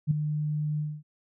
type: tone with ADSR envelope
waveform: sine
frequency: 150.8 Hz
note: D3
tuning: 46 cents sharp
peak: -17 dBFS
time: 0.07-1.03 s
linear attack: 39 ms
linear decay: 7 ms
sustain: -9 dB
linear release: 240 ms
effects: none